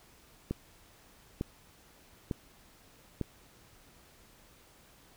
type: click train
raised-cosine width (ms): 3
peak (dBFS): -19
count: 4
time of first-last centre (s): 0.51-3.213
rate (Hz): 1.11
effects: pink hiss -60 dBFS RMS until 5.16 s